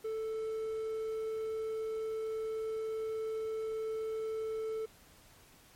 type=tone; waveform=triangle; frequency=440.7 Hz; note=A4; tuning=3 cents sharp; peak=-32 dBFS; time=0.04-4.86 s; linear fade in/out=10 ms; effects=pink hiss -60 dBFS RMS until 5.75 s + MP3 64 kbps